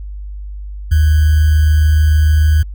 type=tone with sample-and-hold; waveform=sine; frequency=76.9 Hz; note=D#2; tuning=20 cents flat; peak=-7 dBFS; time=0.91-2.63 s; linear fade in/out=10 ms; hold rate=1575 Hz; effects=added 50 Hz sine -24 dBFS peak until 2.74 s